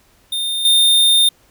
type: tone with level steps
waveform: square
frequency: 3633 Hz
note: A#7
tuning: 45 cents flat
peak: -19 / -10 dBFS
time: 0.32-1.29 s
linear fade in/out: 5 ms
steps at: 0.65 s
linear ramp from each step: 2 ms
effects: pink hiss -54 dBFS RMS until 1.5 s